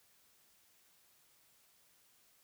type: silence
effects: white hiss -69 dBFS RMS until 2.43 s